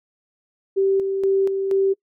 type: tone with tremolo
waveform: sine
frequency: 388.8 Hz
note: G4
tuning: 14 cents flat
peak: -15 dBFS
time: 0.76-1.94 s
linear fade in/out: 20 ms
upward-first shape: square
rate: 2.1 Hz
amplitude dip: 45%
effects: noise-tail reverb RT60 0.1 s tail -24 dB re dry